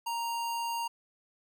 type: tone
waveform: square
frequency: 932.3 Hz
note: A#5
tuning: in tune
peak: -32 dBFS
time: 0.06-0.88 s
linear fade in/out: 10 ms
effects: none